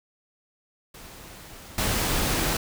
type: noise with level steps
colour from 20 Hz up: pink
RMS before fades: -44 / -25 dBFS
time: 0.94-2.57 s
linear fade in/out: 5 ms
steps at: 1.78 s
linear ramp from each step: 2 ms
effects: none